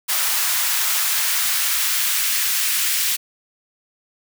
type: noise with high-pass filter sweep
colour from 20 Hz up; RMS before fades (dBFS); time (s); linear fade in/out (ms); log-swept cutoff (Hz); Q
white; -20; 0.08-3.17; 20; 1000 to 2000; 1
effects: none